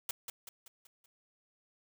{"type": "noise with echo", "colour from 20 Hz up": "white", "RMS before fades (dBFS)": -36, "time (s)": [0.09, 0.11], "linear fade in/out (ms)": 2, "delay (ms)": 190, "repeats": 5, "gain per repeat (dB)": -6, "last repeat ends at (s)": 1.06, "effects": []}